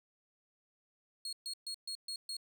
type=tone bursts; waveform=35% pulse; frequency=4297 Hz; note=C8; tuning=45 cents sharp; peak=-37 dBFS; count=6; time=1.25-2.368 s; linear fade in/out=2 ms; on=78 ms; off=130 ms; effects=none